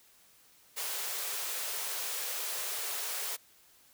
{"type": "high-pass noise", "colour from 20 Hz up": "white", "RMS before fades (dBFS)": -36, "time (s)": [0.76, 3.37], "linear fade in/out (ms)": 20, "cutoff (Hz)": 380, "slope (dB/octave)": 96, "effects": ["white hiss -62 dBFS RMS until 3.93 s"]}